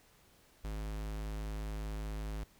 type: tone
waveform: square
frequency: 52.5 Hz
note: G#1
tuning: 19 cents sharp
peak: -38 dBFS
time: 0.64-2.44 s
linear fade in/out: 5 ms
effects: pink hiss -65 dBFS RMS until 2.59 s